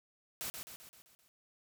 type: noise with echo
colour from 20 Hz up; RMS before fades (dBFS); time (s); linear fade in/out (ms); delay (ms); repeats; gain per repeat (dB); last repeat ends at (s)
white; -40; 0.41-0.5; 0; 130; 6; -5; 1.28
effects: none